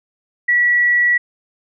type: tone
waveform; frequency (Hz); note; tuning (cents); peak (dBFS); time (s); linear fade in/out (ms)
sine; 1939; B6; -32; -11; 0.48-1.18; 10
effects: none